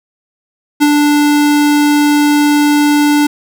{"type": "tone with ADSR envelope", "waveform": "square", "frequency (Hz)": 293.7, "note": "D4", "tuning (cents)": 0, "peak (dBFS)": -5, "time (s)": [0.8, 3.27], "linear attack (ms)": 26, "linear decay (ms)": 38, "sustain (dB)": -3, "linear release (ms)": 7, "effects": []}